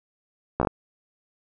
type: slowing click train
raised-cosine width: 1 ms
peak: -8 dBFS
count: 5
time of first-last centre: 0.6-0.672 s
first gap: 14 ms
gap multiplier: 1.17
effects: none